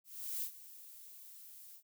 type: noise with ADSR envelope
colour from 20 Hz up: violet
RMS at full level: -38 dBFS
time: 0.04-1.83 s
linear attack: 380 ms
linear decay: 90 ms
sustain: -16 dB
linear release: 86 ms
effects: none